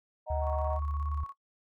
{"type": "chord", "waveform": "sine", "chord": "D# minor", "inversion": "none", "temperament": "just", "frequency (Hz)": [622.3, 746.7, 933.4], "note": ["D#5", "F#5", "A#5"], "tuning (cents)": [0, 16, 2], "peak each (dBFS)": [-33, -37, -38], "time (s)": [0.26, 0.8], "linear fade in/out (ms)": 50}
{"type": "tone with vibrato", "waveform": "sine", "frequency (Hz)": 73.42, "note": "D2", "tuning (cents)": 0, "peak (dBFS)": -30, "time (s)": [0.3, 1.24], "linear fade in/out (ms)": 5, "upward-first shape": "sine", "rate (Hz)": 2.8, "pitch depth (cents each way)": 12}
{"type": "tone with tremolo", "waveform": "sine", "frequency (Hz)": 1108.7, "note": "C#6", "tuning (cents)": 0, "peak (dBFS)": -37, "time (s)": [0.41, 1.34], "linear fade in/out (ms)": 50, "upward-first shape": "square", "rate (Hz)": 17, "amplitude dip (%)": 60}
{"effects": ["noise-tail reverb RT60 0.1 s tail -19 dB re dry", "tanh soft clip ceiling -18 dBFS"]}